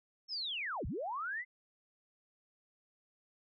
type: linear two-way sweep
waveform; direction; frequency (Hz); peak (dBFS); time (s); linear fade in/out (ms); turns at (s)
sine; down then up; 5440 to 35.45 to 2080; -36; 0.28-1.45; 50; 0.86
effects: none